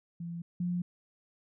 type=tone pair in turn; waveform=sine; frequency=170 / 176.69 Hz; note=F3 / F3; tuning=-46 / +20 cents; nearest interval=minor second; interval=66 cents; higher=second; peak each=-36 / -29 dBFS; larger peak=second; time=0.2-0.42 / 0.6-0.82 s; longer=neither; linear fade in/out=5 ms; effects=none